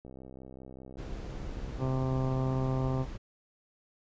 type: click train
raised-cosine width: 2 ms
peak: -34 dBFS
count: 120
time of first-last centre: 0.05-1.878 s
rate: 65.1 Hz
type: noise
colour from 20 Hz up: brown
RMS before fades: -39 dBFS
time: 0.97-3.18 s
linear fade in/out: 20 ms
type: harmonic tone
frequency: 130.81 Hz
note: C3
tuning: in tune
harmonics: 1 / 2 / 3 / 4 / 5 / 6 / 7 / 8 / 9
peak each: -29 / -35 / -39 / -41 / -43 / -45 / -46 / -47 / -48 dBFS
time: 1.78-3.06 s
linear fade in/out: 50 ms
effects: resampled to 16000 Hz